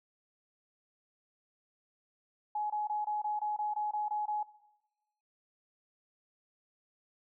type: tone bursts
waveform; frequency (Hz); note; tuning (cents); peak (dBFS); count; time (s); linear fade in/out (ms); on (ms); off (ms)
sine; 842; G#5; +24; -31; 11; 2.55-4.43; 5; 150; 23
effects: noise-tail reverb RT60 1.0 s tail -18 dB re dry